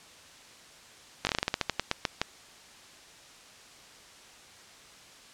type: slowing click train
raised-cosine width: 0.2 ms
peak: -8 dBFS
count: 15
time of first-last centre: 1.25-2.216 s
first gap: 19 ms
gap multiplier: 1.18
effects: white hiss -52 dBFS RMS until 5.33 s + low-pass 7000 Hz 12 dB/octave